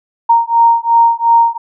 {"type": "beating tone pair", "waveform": "sine", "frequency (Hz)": [927, 929.8], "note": ["A#5", "A#5"], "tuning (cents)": [-10, -5], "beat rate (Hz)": 2.8, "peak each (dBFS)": -10, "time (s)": [0.29, 1.58], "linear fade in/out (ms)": 10, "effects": []}